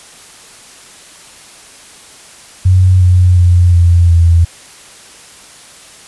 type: tone with pitch steps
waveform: sine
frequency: 92.5 / 90.39 / 88.32 / 86.31 / 84.33 Hz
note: F#2 / F#2 / F2 / F2 / E2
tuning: 0 / -40 / +20 / -20 / +40 cents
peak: -4 dBFS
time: 2.65-4.45 s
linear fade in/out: 10 ms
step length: 360 ms
effects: white hiss -37 dBFS RMS until 6.07 s + resampled to 24000 Hz